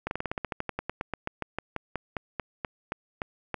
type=slowing click train; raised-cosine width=0.5 ms; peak=-15 dBFS; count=26; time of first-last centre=0.07-3.543 s; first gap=41 ms; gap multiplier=1.09; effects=none